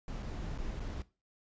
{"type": "noise with dropouts", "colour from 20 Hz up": "brown", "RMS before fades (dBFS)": -39, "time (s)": [0.08, 1.02], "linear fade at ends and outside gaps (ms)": 1, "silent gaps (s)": [[0.225, 0.229], [0.578, 0.585], [0.797, 0.803]], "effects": ["noise-tail reverb RT60 0.3 s tail -18 dB re dry", "resampled to 16000 Hz"]}